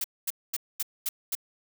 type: noise bursts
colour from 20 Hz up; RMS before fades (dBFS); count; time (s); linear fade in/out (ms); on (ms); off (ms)
blue; -29; 6; 0.01-1.352; 5; 32; 230
effects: none